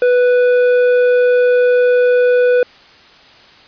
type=tone with tanh clipping; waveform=triangle; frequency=493.9 Hz; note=B4; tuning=in tune; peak=-10 dBFS; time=0.02-2.63 s; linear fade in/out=2 ms; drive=13 dB; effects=white hiss -43 dBFS RMS until 3.67 s + resampled to 11025 Hz